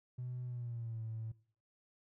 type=tone with pitch glide; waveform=triangle; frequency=124.6 to 111.65 Hz; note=B2 to A2; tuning=+16 to +26 cents; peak=-36 dBFS; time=0.18-1.32 s; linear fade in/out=10 ms; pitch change=-190 cents; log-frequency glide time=0.44-1.02 s; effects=noise-tail reverb RT60 0.5 s tail -23 dB re dry + tanh soft clip ceiling -36 dBFS